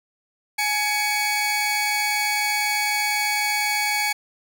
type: tone pair together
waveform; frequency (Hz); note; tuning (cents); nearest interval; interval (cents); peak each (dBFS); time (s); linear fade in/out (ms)
sawtooth; 840 / 2246; G#5 / C#7; +19 / +22; octave + perfect fourth; 1703; -21 / -19; 0.58-4.13; 10
effects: none